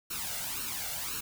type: noise with flanger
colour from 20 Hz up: white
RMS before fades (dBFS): -36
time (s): 0.1-1.21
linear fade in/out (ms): 10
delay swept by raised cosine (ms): 0.72 to 1.44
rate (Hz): 1.9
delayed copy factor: +0.75
effects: none